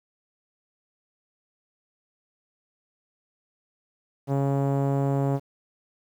sawtooth tone with low-pass filter, 138.4 Hz, C#3, 2 cents flat, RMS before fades -24 dBFS, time 4.27-5.4 s, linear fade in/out 50 ms, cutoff 730 Hz, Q 1.3, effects 9-bit

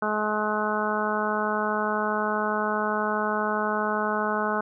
harmonic tone, 212.4 Hz, G#3, 39 cents sharp, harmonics 1 / 2 / 3 / 4 / 5 / 6 / 7, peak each -31 / -31 / -31 / -31 / -31 / -31 / -31 dBFS, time 0.02-4.61 s, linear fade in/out 5 ms, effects none

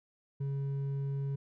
sine tone with hard clipping, 138.59 Hz, C#3, in tune, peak -33 dBFS, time 0.4-1.36 s, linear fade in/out 10 ms, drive 4 dB, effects none

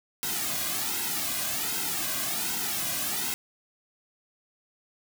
white noise with flanger, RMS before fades -30 dBFS, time 0.23-3.34 s, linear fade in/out 0 ms, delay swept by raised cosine 1.7 to 2.25 ms, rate 1.3 Hz, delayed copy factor -0.9, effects none

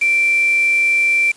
sine tone with quantisation, 2348 Hz, D7, 1 cent flat, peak -12 dBFS, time 0.01-1.32 s, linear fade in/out 10 ms, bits 4, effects white hiss -46 dBFS RMS until 1.36 s + resampled to 22050 Hz

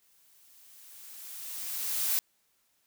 blue noise with exponential growth, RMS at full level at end -27 dBFS, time 0.02-2.19 s, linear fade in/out 0 ms, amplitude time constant 470 ms, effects white hiss -72 dBFS RMS until 2.86 s

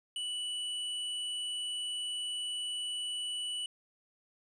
square tone, 2960 Hz, F#7, in tune, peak -35 dBFS, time 0.16-3.66 s, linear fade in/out 2 ms, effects resampled to 22050 Hz + 12-bit

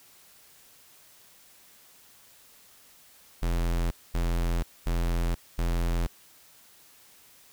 square tone bursts, 42.65 Hz, F1, 40 cents flat, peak -25 dBFS, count 4, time 3.42-6.07 s, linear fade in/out 10 ms, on 490 ms, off 230 ms, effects white hiss -56 dBFS RMS until 7.52 s

